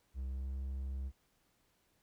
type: tone with pitch glide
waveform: triangle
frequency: 65.41 to 66.75 Hz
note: C2 to C2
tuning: 0 to +35 cents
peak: -35 dBFS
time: 0.14-1.12 s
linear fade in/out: 50 ms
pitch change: +35 cents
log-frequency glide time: 0.28-0.53 s
effects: pink hiss -75 dBFS RMS until 2.02 s